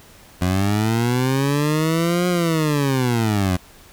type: linear two-way sweep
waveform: 20% pulse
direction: up then down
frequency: 88.1 to 179.9 to 88.1 Hz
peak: -12 dBFS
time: 0.41-3.57 s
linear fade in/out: 10 ms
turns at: 2.28 s
effects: pink hiss -47 dBFS RMS until 3.92 s